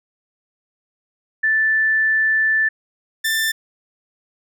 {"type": "tone pair in turn", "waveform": ["sine", "sawtooth"], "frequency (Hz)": [1760, 1777.4], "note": ["A6", "A6"], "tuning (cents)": [0, 17], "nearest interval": "unison", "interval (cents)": 17, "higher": "second", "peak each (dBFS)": [-14, -14], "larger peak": "neither", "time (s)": [[1.43, 2.69], [3.24, 3.52]], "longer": "first", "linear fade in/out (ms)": 10, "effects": []}